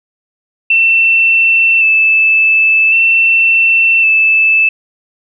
sine tone with vibrato, 2657 Hz, E7, 13 cents sharp, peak -6 dBFS, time 0.7-4.69 s, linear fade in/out 5 ms, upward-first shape square, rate 0.45 Hz, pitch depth 19 cents each way, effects none

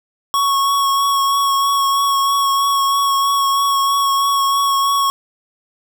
square tone with vibrato, 1107 Hz, C#6, 3 cents flat, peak -14 dBFS, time 0.34-5.1 s, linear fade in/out 0 ms, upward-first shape triangle, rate 3.1 Hz, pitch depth 20 cents each way, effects none

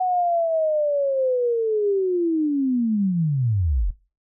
sine linear sweep, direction down, 745 to 38.46 Hz, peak -18 dBFS, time 0-3.91 s, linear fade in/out 10 ms, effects noise-tail reverb RT60 0.3 s tail -19 dB re dry

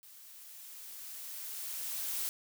blue noise with level ramp, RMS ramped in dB -55 to -35 dBFS, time 0.03-2.29 s, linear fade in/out 0 ms, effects none

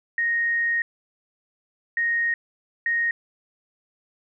sine tone bursts at uneven times, 1864.7 Hz, A#6, in tune, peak -20 dBFS, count 3, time 0.18-0.82 / 1.97-2.34 / 2.86-3.11 s, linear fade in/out 2 ms, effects none

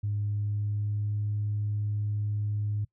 sine tone with pitch glide, 103.3 to 104.32 Hz, G#2 to G#2, -9 to +8 cents, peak -26 dBFS, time 0.03-2.85 s, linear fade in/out 10 ms, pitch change +17 cents, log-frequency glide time 0.22-1.25 s, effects noise-tail reverb RT60 0.1 s tail -23 dB re dry + tanh soft clip ceiling -22 dBFS

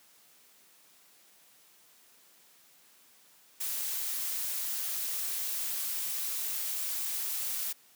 blue noise, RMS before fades -34 dBFS, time 3.6-7.73 s, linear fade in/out 10 ms, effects white hiss -61 dBFS RMS until 7.95 s + high-pass 150 Hz 12 dB/octave

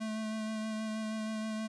square tone with vibrato, 218.1 Hz, A3, 15 cents flat, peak -35 dBFS, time 0-1.68 s, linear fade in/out 20 ms, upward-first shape sine, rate 6.3 Hz, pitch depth 16 cents each way, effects resampled to 22050 Hz

